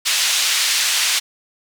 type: band-pass noise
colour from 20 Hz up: pink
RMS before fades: -18 dBFS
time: 0.05-1.2 s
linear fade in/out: 20 ms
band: 2600 to 7900 Hz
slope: 12 dB/octave
effects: none